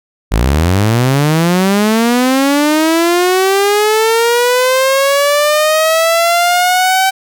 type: linear sweep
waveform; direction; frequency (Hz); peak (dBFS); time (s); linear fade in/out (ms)
sawtooth; up; 49 to 770; -5; 0.31-7.11; 20
effects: none